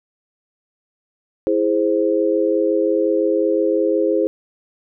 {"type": "chord", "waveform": "sine", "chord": "E augmented", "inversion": "none", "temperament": "equal", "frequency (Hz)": [329.6, 415.3, 523.3], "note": ["E4", "G#4", "B#4"], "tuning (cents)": [0, 0, 0], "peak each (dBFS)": -19, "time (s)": [1.47, 4.27], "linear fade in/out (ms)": 0, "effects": []}